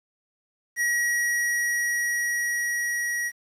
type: tone with level ramp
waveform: square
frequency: 1910 Hz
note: A#6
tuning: 42 cents sharp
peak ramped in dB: -22 to -26 dBFS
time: 0.76-3.32 s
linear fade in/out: 50 ms
effects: resampled to 32000 Hz + 9-bit